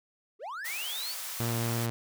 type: linear sweep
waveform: triangle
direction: up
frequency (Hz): 353.8 to 4749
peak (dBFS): -34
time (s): 0.39-1.16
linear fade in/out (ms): 50
type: high-pass noise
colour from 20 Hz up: white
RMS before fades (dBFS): -38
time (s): 0.64-1.87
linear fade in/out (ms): 20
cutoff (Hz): 700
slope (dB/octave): 12
type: tone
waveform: sawtooth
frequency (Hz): 116.54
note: A#2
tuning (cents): 0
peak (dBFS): -25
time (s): 1.4-1.9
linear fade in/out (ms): 0
effects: none